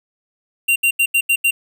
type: tone bursts at uneven times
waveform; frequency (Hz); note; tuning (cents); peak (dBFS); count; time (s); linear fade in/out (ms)
square; 2767; F7; -17; -13; 6; 0.68-0.76 / 0.83-0.91 / 0.99-1.06 / 1.14-1.21 / 1.29-1.36 / 1.44-1.51; 10
effects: none